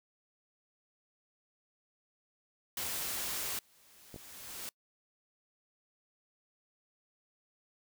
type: noise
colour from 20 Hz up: white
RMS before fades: -37 dBFS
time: 2.77-3.59 s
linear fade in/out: 2 ms
type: noise with exponential growth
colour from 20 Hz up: white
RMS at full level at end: -41 dBFS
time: 3.12-4.69 s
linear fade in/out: 0 ms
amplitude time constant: 340 ms
type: clicks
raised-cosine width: 2 ms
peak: -33 dBFS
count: 2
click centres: 4.143 / 4.161 s
effects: noise-tail reverb RT60 0.1 s tail -26 dB re dry